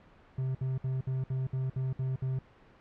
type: tone bursts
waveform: triangle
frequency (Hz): 130.81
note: C3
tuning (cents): 0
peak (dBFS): -27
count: 9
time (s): 0.38-2.39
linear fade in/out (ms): 5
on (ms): 170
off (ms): 60
effects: pink hiss -58 dBFS RMS until 2.8 s + low-pass 2000 Hz 12 dB/octave